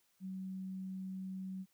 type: tone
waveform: sine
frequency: 188.8 Hz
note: F#3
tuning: 35 cents sharp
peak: -40 dBFS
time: 0.2-1.66 s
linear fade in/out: 50 ms
effects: white hiss -75 dBFS RMS until 1.73 s